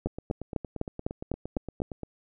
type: two click trains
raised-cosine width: 2 ms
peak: -14 / -22 dBFS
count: 8 / 18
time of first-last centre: 0.06-1.819 / 0.07-2.033 s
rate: 3.98 / 8.66 Hz
effects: none